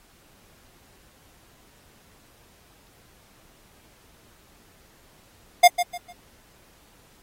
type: tone with echo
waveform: square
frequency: 708 Hz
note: F5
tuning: 23 cents sharp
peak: -9 dBFS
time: 5.63-5.68 s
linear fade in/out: 10 ms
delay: 150 ms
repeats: 3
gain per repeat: -11 dB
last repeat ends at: 6.13 s
effects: pink hiss -57 dBFS RMS until 7.22 s + AAC 48 kbps